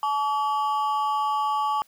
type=ring-modulated tone; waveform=triangle; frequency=1000 Hz; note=B5; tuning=21 cents sharp; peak=-17 dBFS; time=0.03-1.82 s; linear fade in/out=0 ms; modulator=142 Hz; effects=white hiss -60 dBFS RMS until 1.87 s